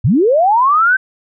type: linear sweep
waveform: sine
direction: up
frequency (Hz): 87.31 to 1568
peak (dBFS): -8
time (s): 0.04-0.97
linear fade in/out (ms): 10
effects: none